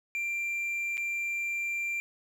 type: tone with dropouts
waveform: triangle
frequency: 2368 Hz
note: D7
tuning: 14 cents sharp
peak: -28 dBFS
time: 0.15-2 s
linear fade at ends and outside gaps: 0 ms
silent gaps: 0.971-0.978 s
effects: none